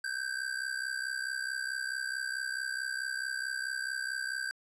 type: ring-modulated tone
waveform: square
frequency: 1568 Hz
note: G6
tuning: in tune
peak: -31 dBFS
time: 0.04-4.51 s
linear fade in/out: 0 ms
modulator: 32.3 Hz
effects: resampled to 24000 Hz